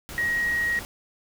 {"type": "tone in noise", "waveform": "sine", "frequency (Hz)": 1891, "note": "A#6", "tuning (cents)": 24, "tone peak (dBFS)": -22, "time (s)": [0.18, 0.79], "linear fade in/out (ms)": 0, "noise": "pink", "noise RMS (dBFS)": -38, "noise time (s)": [0.09, 0.85], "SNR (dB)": 13, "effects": []}